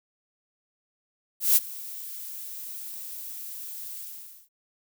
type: noise with ADSR envelope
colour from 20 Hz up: violet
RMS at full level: -17 dBFS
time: 1.4-4.49 s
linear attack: 160 ms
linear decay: 33 ms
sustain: -21 dB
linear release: 500 ms
effects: none